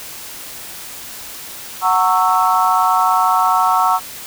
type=chord; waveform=sine; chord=F# dominant seventh; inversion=none; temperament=equal with one note detuned; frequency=740 / 917.4 / 1108.7 / 1318.5 Hz; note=F#5 / A#5 / C#6 / E6; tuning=0 / -28 / 0 / 0 cents; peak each=-17 dBFS; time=1.81-4 s; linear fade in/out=50 ms; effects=white hiss -32 dBFS RMS until 4.26 s